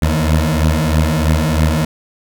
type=beating tone pair; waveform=20% pulse; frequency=76.9 / 80 Hz; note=D#2 / D#2; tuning=-20 / +49 cents; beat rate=3.1 Hz; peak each=-10 dBFS; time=0.02-1.85 s; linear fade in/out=5 ms; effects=none